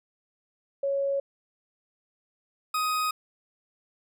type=tone pair in turn; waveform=sine / 40% pulse; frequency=554.4 / 1253.2 Hz; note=C#5 / D#6; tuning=0 / +12 cents; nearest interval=octave + major second; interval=1412 cents; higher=second; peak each=-24 dBFS; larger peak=neither; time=0.83-1.2 / 2.74-3.11 s; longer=neither; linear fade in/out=5 ms; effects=none